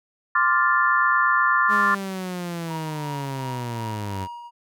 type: chord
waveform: sine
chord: D minor seventh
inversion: third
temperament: equal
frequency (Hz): 1046.5 / 1174.7 / 1396.9 / 1760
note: C6 / D6 / F6 / A6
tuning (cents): 0 / 0 / 0 / 0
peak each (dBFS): -22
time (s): 0.35-1.95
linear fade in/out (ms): 5
type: linear sweep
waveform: sawtooth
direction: down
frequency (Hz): 210.1 to 92.5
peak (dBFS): -24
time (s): 1.68-4.28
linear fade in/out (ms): 50
type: tone with tremolo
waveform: triangle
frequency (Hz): 951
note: A#5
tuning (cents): +34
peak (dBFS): -29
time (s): 2.67-4.51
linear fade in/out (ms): 50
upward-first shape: triangle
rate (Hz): 2.7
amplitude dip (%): 55
effects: none